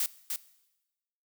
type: noise with echo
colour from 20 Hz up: blue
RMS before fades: -29 dBFS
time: 0-0.06 s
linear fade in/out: 2 ms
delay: 300 ms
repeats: 1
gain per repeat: -4 dB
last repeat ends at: 0.36 s
effects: noise-tail reverb RT60 1.0 s tail -18 dB re dry